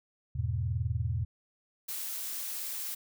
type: chord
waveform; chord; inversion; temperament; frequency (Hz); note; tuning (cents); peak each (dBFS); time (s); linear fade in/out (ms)
sine; E major; none; equal; 82.41 / 103.83 / 123.47; E2 / G#2 / B2; 0 / 0 / 0; -33; 0.35-1.25; 10
type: noise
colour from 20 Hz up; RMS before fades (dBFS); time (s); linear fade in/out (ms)
blue; -37; 1.88-2.95; 10
effects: none